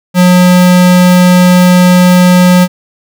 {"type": "tone", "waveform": "square", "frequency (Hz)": 180.2, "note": "F#3", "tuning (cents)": -45, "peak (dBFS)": -3, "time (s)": [0.14, 2.68], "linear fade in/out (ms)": 50, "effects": []}